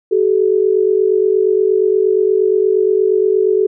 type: tone pair together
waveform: sine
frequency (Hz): 380 / 428.5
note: F#4 / A4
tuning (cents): +46 / -46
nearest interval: major second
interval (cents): 208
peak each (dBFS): -13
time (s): 0.11-3.67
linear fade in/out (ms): 10
effects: none